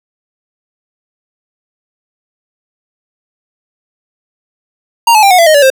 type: tone with pitch steps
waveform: square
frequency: 931 / 858.7 / 792 / 730.4 / 673.7 / 621.4 / 573.1 / 528.6 Hz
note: A#5 / A5 / G5 / F#5 / E5 / D#5 / D5 / C5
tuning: -2 / -42 / +18 / -23 / +38 / -2 / -42 / +18 cents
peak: -4 dBFS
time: 5.07-5.702 s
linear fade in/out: 5 ms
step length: 79 ms
effects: none